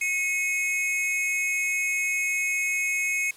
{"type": "tone pair together", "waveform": "square", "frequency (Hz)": [2184, 2529], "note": ["C#7", "D#7"], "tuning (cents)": [-26, 28], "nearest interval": "minor third", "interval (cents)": 254, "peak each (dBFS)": [-26, -29], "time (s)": [0.01, 3.31], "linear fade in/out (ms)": 5, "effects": ["white hiss -50 dBFS RMS until 3.36 s", "low-pass 12000 Hz 12 dB/octave"]}